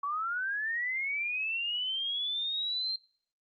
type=linear sweep; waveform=sine; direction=up; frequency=1108.7 to 4186 Hz; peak=-30 dBFS; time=0.03-2.96 s; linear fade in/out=5 ms; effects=noise-tail reverb RT60 0.5 s tail -21 dB re dry + Opus 48 kbps